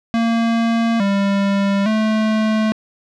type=tone with pitch steps; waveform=square; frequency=229.7 / 198.4 / 217.6 Hz; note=A#3 / G3 / A3; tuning=-25 / +21 / -19 cents; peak=-15 dBFS; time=0.14-2.72 s; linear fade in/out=0 ms; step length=860 ms; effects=low-pass 4000 Hz 12 dB/octave